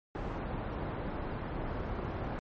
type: low-pass noise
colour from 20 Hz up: pink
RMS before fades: -37 dBFS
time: 0.15-2.39 s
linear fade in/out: 0 ms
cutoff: 1200 Hz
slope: 12 dB/octave
effects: MP3 32 kbps